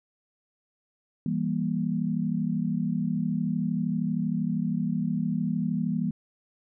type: chord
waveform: sine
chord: E diminished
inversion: none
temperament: just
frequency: 164.81 / 197.78 / 237.3 Hz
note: E3 / G3 / Bb3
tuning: 0 / +16 / +31 cents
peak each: -29 dBFS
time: 1.26-6.11 s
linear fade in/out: 2 ms
effects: none